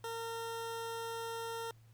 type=tone; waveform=20% pulse; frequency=458 Hz; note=A#4; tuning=31 cents flat; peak=-34 dBFS; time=0.04-1.71 s; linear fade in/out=2 ms; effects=added 113 Hz sine -58 dBFS peak until 1.93 s + pink hiss -71 dBFS RMS until 1.93 s